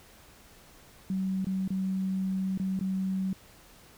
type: tone with dropouts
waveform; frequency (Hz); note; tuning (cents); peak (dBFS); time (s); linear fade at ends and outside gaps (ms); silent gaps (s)
sine; 189.8; F#3; +44; -27; 1.1-3.33; 2; 1.446-1.468 / 1.678-1.704 / 2.576-2.598 / 2.792-2.81
effects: pink hiss -55 dBFS RMS until 3.97 s